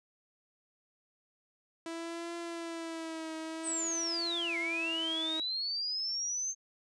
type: tone with vibrato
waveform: sawtooth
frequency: 329.6 Hz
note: E4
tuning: in tune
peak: -34 dBFS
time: 1.86-5.4 s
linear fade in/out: 2 ms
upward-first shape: triangle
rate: 0.5 Hz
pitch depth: 60 cents each way
type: linear two-way sweep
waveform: sine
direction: down then up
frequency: 8372 to 2072 to 6370 Hz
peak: -32 dBFS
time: 3.63-6.55 s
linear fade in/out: 50 ms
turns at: 4.58 s
effects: resampled to 22050 Hz